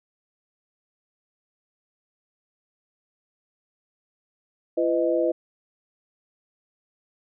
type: tone cluster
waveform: sine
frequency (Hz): 339.5 / 502 / 625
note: F4 / B4 / D#5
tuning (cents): -49 / +28 / +8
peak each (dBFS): -24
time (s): 4.77-5.32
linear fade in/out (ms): 10
effects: none